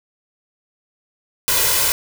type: noise with comb filter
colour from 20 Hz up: white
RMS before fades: -17 dBFS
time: 1.48-1.92 s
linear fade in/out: 0 ms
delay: 2 ms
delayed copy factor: +0.7
effects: none